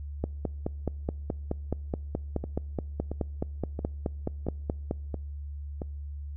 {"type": "two click trains", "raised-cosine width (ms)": 2, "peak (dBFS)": [-20, -15], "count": [6, 23], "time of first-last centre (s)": [[2.44, 5.818], [0.24, 4.911]], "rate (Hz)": [1.48, 4.71], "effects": ["noise-tail reverb RT60 0.8 s tail -26 dB re dry", "added 72 Hz sine -35 dBFS peak until 6.36 s"]}